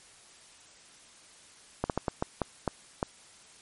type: slowing click train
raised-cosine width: 1 ms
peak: -13 dBFS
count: 8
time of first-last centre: 1.84-3.029 s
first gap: 58 ms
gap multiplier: 1.35
effects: white hiss -55 dBFS RMS until 3.61 s + MP3 48 kbps